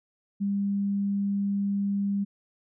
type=tone; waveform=sine; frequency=200 Hz; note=G3; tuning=35 cents sharp; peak=-24 dBFS; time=0.4-2.25 s; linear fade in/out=20 ms; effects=none